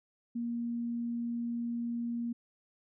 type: tone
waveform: sine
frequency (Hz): 235.8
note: A#3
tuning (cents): +20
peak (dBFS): -32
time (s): 0.35-2.33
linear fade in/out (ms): 10
effects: none